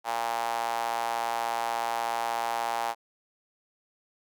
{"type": "tone with high-pass filter", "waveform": "sawtooth", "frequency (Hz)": 116.54, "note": "A#2", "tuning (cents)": 0, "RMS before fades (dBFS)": -30, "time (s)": [0.04, 2.95], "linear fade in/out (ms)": 50, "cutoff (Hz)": 810, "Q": 4.5, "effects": []}